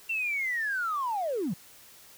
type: linear sweep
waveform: triangle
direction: down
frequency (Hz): 2729 to 146.83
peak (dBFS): -24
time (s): 0.09-1.54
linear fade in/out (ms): 10
effects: tanh soft clip ceiling -25 dBFS + white hiss -53 dBFS RMS until 2.17 s